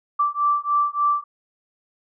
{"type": "beating tone pair", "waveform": "sine", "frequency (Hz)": [1167, 1170.4], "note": ["D6", "D6"], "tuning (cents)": [-11, -6], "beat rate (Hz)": 3.4, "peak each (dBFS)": -21, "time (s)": [0.19, 1.24], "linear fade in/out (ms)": 10, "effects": []}